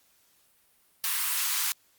white high-pass noise, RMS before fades -28 dBFS, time 1.04-1.72 s, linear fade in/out 0 ms, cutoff 940 Hz, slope 48 dB/octave, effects white hiss -65 dBFS RMS until 1.98 s + Opus 48 kbps

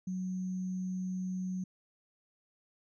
sine tone with sample-and-hold, 185 Hz, F#3, in tune, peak -33 dBFS, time 0.07-1.64 s, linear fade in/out 5 ms, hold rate 6300 Hz, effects resampled to 16000 Hz

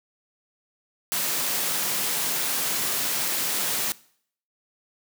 white high-pass noise, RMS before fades -26 dBFS, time 1.12-3.92 s, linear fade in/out 0 ms, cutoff 120 Hz, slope 48 dB/octave, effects noise-tail reverb RT60 0.6 s tail -21 dB re dry

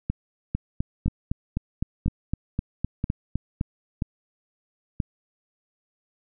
two click trains, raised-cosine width 5 ms, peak -12 / -12 dBFS, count 6 / 13, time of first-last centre 0.1-5.002 / 0.55-3.611 s, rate 1.02 / 3.92 Hz, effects none

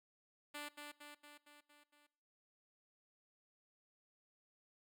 5% pulse tone with echo, 293.7 Hz, D4, in tune, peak -34 dBFS, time 0.54-0.69 s, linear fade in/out 10 ms, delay 230 ms, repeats 6, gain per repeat -4 dB, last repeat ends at 2.07 s, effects noise-tail reverb RT60 0.6 s tail -20 dB re dry

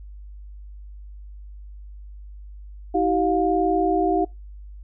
sine tone cluster, 321.8 / 382.5 / 709 Hz, E4 / G4 / F5, -42 / -42 / +26 cents, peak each -22 dBFS, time 2.94-4.25 s, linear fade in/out 10 ms, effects noise-tail reverb RT60 0.2 s tail -23 dB re dry + added 50 Hz sine -37 dBFS peak until 4.83 s

